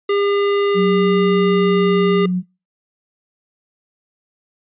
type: tone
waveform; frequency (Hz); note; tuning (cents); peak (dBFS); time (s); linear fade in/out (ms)
square; 403.3; G4; +49; -15; 0.09-2.26; 5
type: tone with pitch glide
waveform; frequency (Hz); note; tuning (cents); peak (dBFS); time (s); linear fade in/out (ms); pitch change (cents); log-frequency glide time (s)
sine; 185 to 181.72; F#3 to F#3; 0 to -31; -15; 0.74-2.43; 50; -31; 0.98-2.02
effects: noise-tail reverb RT60 0.3 s tail -25 dB re dry + resampled to 8000 Hz